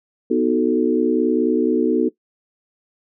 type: chord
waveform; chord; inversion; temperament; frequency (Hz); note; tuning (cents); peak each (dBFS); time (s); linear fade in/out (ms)
sine; B dominant seventh; none; equal; 246.9 / 311.1 / 370 / 440; B3 / D#4 / F#4 / A4; 0 / 0 / 0 / 0; -20; 0.3-2.09; 10
effects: noise-tail reverb RT60 0.1 s tail -18 dB re dry